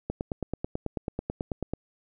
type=click train; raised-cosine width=2 ms; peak=-16 dBFS; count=16; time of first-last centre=0.1-1.736 s; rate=9.17 Hz; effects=none